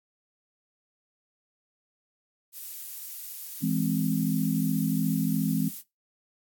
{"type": "noise", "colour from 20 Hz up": "violet", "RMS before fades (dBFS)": -38, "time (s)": [2.52, 5.83], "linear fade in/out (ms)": 50}
{"type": "chord", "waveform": "sine", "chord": "E augmented", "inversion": "none", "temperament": "equal", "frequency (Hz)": [164.81, 207.7, 261.6], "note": ["E3", "G#3", "B#3"], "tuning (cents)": [0, 0, 0], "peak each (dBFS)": -28, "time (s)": [3.62, 5.69], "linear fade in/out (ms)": 10}
{"effects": ["noise-tail reverb RT60 0.2 s tail -18 dB re dry", "AAC 64 kbps"]}